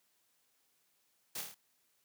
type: noise with echo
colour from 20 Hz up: white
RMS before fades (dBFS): -41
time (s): 1.35-1.41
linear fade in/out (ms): 5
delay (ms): 27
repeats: 5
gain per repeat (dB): -3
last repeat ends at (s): 1.545
effects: white hiss -75 dBFS RMS until 2.04 s + high-pass 100 Hz 12 dB/octave